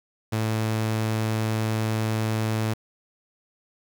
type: tone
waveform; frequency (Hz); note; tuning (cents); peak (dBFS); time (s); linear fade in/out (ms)
sawtooth; 110; A2; 0; -19; 0.32-2.74; 10
effects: 8-bit